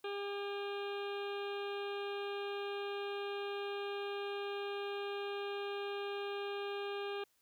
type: harmonic tone with a mistuned harmonic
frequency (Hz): 403.3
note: G4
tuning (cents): +49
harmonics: 1 / 2 / 3 / 4 / 6 / 7 / 8 / 9 / 10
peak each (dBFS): -39 / -47 / -49 / -50 / -51 / -53 / -54 / -56 / -60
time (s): 0.04-7.24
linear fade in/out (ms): 5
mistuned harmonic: 3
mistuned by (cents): -15
effects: white hiss -75 dBFS RMS until 7.41 s